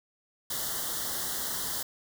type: band-stop noise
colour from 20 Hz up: white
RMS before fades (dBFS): -33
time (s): 0.5-1.83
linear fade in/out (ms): 5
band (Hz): 2000 to 3000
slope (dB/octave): 96
effects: none